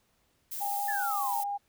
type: noise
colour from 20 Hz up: violet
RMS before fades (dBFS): -37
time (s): 0.51-1.44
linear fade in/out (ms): 10
type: tone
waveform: sine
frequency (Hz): 810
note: G#5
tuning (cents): -43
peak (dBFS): -30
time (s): 0.6-1.58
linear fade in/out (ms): 20
type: exponential sweep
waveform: sine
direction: down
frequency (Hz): 1783 to 862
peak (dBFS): -32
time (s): 0.88-1.41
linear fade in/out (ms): 5
effects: pink hiss -71 dBFS RMS until 1.68 s